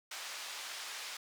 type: band-pass noise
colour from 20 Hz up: white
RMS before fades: -44 dBFS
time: 0.11-1.17 s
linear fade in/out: 5 ms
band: 790 to 5500 Hz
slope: 12 dB/octave
effects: none